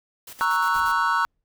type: noise with tremolo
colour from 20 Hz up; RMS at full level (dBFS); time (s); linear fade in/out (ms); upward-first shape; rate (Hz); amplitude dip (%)
white; -40; 0.27-0.92; 5; square; 8.5; 70
type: chord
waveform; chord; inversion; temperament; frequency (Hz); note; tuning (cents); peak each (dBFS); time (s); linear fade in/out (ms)
triangle; F# dominant seventh; first; equal; 932.3 / 1108.7 / 1318.5 / 1480; A#5 / C#6 / E6 / F#6; 0 / 0 / 0 / 0; -23; 0.41-1.25; 0
type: noise with exponential decay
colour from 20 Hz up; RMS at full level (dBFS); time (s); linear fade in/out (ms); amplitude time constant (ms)
brown; -39; 0.75-1.44; 0; 150
effects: none